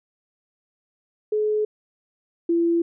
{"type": "tone pair in turn", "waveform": "sine", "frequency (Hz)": [425.8, 338], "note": ["G#4", "E4"], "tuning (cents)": [43, 43], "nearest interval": "major third", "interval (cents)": 400, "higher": "first", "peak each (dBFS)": [-19, -17], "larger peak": "second", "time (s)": [[1.32, 1.65], [2.49, 2.82]], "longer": "neither", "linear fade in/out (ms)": 5, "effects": []}